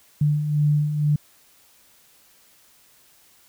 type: beating tone pair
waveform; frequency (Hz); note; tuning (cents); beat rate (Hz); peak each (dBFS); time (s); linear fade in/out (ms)
sine; 146.83 / 148.93; D3 / D3; 0 / +25; 2.1; -26 / -18; 0.21-1.16; 5
effects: white hiss -56 dBFS RMS until 3.48 s